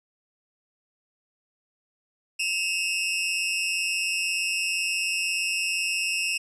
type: tone pair together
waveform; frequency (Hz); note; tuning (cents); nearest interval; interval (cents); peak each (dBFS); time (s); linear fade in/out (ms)
sawtooth; 2575 / 2757; E7 / F7; -41 / -23; minor second; 118; -24; 2.39-6.38; 10
effects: resampled to 24000 Hz